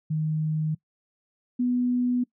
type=tone pair in turn; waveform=sine; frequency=155.56 / 246.9 Hz; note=D#3 / B3; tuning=0 / 0 cents; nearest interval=minor sixth; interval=800 cents; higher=second; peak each=-23 / -21 dBFS; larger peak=second; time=0.1-0.75 / 1.59-2.24 s; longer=neither; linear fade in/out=10 ms; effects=noise-tail reverb RT60 0.1 s tail -22 dB re dry